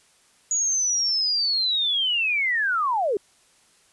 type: linear sweep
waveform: sine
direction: down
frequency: 6820 to 370 Hz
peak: -20 dBFS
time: 0.51-3.17 s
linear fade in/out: 2 ms
effects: white hiss -59 dBFS RMS until 3.92 s + resampled to 24000 Hz